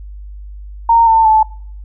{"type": "tone with pitch steps", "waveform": "sine", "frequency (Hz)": [923, 897.2, 872.2], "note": ["A#5", "A5", "A5"], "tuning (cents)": [-17, 34, -15], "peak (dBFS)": -6, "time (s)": [0.89, 1.43], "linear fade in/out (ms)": 5, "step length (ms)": 180, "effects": ["noise-tail reverb RT60 0.6 s tail -24 dB re dry", "added 50 Hz sine -28 dBFS peak until 1.84 s"]}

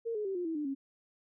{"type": "tone with pitch steps", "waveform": "sine", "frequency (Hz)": [460, 421.8, 386.8, 354.7, 325.3, 298.3, 273.5], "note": ["A#4", "G#4", "G4", "F4", "E4", "D4", "C#4"], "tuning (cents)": [-23, 27, -23, 27, -23, 27, -23], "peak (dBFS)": -32, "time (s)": [0.05, 0.75], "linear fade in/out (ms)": 20, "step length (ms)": 100, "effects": []}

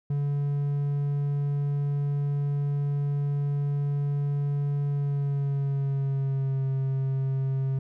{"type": "tone with pitch glide", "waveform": "triangle", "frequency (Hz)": [143, 134.2], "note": ["D3", "C3"], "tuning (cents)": [-46, 44], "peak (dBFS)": -22, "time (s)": [0.1, 7.79], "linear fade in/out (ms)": 5, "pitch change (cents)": -110, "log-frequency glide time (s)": [4.87, 6.66], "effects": []}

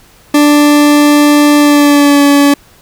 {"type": "tone with pitch glide", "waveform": "40% pulse", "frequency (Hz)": [293.7, 284.8], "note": ["D4", "C#4"], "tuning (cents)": [0, 47], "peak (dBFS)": -3, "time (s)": [0.34, 2.54], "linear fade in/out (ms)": 5, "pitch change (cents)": -53, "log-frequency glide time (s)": [1.58, 2.23], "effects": ["pink hiss -43 dBFS RMS until 2.81 s"]}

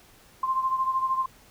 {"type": "beating tone pair", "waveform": "sine", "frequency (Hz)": [1048, 1061], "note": ["C6", "C6"], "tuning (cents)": [2, 24], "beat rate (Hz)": 13, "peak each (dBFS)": [-24, -30], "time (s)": [0.43, 1.26], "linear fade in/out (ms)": 5, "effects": ["pink hiss -55 dBFS RMS until 1.5 s"]}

